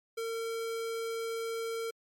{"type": "tone", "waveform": "square", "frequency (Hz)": 455.8, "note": "A#4", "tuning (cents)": -39, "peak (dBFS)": -34, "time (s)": [0.17, 1.91], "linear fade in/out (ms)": 10, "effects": ["MP3 64 kbps"]}